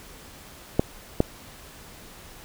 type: clicks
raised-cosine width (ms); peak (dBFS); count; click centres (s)
2; -4; 2; 0.795 / 1.204
effects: pink hiss -46 dBFS RMS until 2.44 s